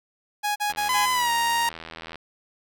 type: tone bursts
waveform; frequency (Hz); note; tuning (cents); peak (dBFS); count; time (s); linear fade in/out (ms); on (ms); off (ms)
sawtooth; 830.6; G#5; 0; -19; 4; 0.43-1.064; 20; 130; 38
type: click train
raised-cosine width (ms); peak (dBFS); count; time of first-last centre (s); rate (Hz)
0.3; -21; 120; 0.7-2.157; 81.7
type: tone with pitch glide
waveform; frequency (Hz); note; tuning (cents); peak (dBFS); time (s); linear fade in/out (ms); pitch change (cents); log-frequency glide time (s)
sawtooth; 1013 to 934.3; B5 to A#5; +44 to +4; -17; 0.89-1.69; 2; -140; 1.12-1.31
effects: none